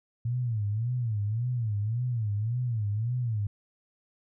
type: tone with vibrato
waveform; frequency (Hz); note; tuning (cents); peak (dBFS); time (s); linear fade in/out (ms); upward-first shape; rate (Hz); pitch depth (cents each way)
sine; 113.2; A2; +50; -26; 0.25-3.47; 5; sine; 1.8; 180
effects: none